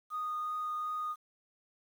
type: tone with vibrato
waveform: sine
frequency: 1235 Hz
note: D#6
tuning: 13 cents flat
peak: -32 dBFS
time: 0.1-1.16 s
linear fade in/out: 50 ms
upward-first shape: triangle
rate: 2.7 Hz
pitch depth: 8 cents each way
effects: tanh soft clip ceiling -30 dBFS + 10-bit